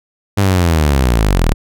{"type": "linear sweep", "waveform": "sawtooth", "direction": "down", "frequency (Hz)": [102.1, 35.04], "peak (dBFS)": -6, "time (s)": [0.37, 1.54], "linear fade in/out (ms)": 10, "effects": []}